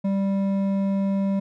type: tone with hard clipping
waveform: sine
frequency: 196 Hz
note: G3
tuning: in tune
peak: -22 dBFS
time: 0.04-1.4 s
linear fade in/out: 10 ms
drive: 8 dB
effects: none